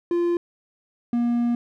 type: tone pair in turn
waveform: triangle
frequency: 345.9 / 238.1 Hz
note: F4 / A#3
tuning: -17 / +37 cents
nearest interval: tritone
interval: 646 cents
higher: first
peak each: -17 dBFS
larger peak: neither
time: 0.11-0.37 / 1.13-1.55 s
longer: second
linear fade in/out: 2 ms
effects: none